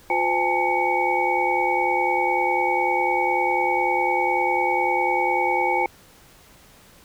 sine tone cluster, 355.1 / 509 / 813 / 883 / 2239 Hz, F4 / C5 / G#5 / A5 / C#7, +29 / -48 / -37 / +6 / +17 cents, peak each -27 / -28 / -23 / -24 / -25 dBFS, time 0.1-5.86 s, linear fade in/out 2 ms, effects pink hiss -51 dBFS RMS until 7.04 s

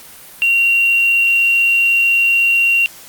sine tone with quantisation, 2754 Hz, F7, 25 cents flat, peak -10 dBFS, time 0.42-2.86 s, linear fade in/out 0 ms, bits 5, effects white hiss -38 dBFS RMS until 3.08 s + Opus 48 kbps

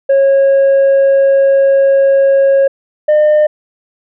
sine tone pair in turn, 547 / 605.1 Hz, C#5 / D#5, -23 / -48 cents, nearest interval major second, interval 175 cents, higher second, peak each -3 dBFS, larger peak neither, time 0.09-2.68 / 3.08-3.47 s, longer first, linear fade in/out 10 ms, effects tanh soft clip ceiling -5 dBFS

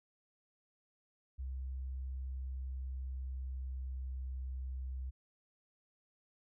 sine tone with pitch glide, 65.3 to 64.74 Hz, C2 to C2, -3 to -18 cents, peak -38 dBFS, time 1.38-5.11 s, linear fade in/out 20 ms, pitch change -15 cents, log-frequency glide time 2.06-4.24 s, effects none

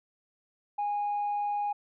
sine tone, 823 Hz, G#5, 16 cents flat, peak -26 dBFS, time 0.78-1.73 s, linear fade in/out 10 ms, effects tanh soft clip ceiling -25 dBFS

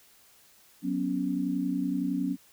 sine chord, F# suspended fourth, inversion none, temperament just, 185 / 246.7 / 277.5 Hz, F#3 / B3 / C#4, 0 / -2 / +2 cents, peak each -32 / -32 / -29 dBFS, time 0.82-2.37 s, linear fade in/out 50 ms, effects white hiss -59 dBFS RMS until 2.52 s

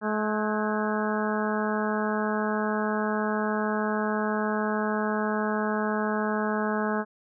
harmonic tone with a mistuned harmonic, 213.7 Hz, G#3, 50 cents sharp, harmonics 1 / 2 / 3 / 4 / 5 / 6 / 7 / 8, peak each -28 / -31 / -33 / -34 / -35 / -36 / -36 / -37 dBFS, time 0.01-7.05 s, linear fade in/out 50 ms, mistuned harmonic 8, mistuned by -74 cents, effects none

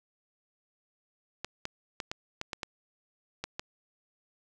clicks, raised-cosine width 0.2 ms, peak -17 dBFS, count 9, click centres 1.446 / 1.654 / 2.002 / 2.115 / 2.414 / 2.532 / 2.632 / 3.44 / 3.595 s, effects none

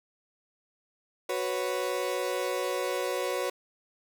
35% pulse chord, F# suspended fourth, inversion none, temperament equal, 370 / 493.9 / 554.4 Hz, F#4 / B4 / C#5, 0 / 0 / 0 cents, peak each -32 / -31 / -31 dBFS, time 1.29-3.5 s, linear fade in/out 5 ms, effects none

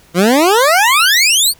20% pulse exponential sweep, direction up, 164.81 to 4699 Hz, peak -3 dBFS, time 0.14-1.54 s, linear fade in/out 50 ms, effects pink hiss -47 dBFS RMS until 1.59 s

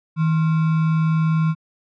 sine tone with sample-and-hold, 160.1 Hz, D#3, 50 cents sharp, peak -15 dBFS, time 0.16-1.55 s, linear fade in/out 50 ms, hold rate 1225 Hz, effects low-pass 2000 Hz 12 dB/octave

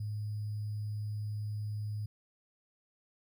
sine tone with sample-and-hold, 105.3 Hz, G#2, 24 cents sharp, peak -34 dBFS, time 0-2.06 s, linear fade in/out 5 ms, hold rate 4900 Hz, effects none

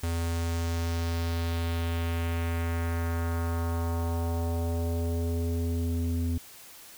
square tone with low-pass filter sweep, 83.9 Hz, E2, 31 cents sharp, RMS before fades -29 dBFS, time 0.03-6.38 s, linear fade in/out 5 ms, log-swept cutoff 10000 to 250 Hz, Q 1.7, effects white hiss -49 dBFS RMS until 6.97 s

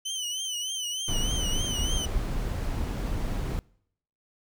25% pulse tone with vibrato, 3024 Hz, F#7, 37 cents sharp, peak -26 dBFS, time 0.05-2.06 s, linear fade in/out 10 ms, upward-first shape triangle, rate 3.3 Hz, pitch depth 100 cents each way
brown noise, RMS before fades -29 dBFS, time 1.08-3.59 s, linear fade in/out 0 ms
effects noise-tail reverb RT60 0.7 s tail -25 dB re dry

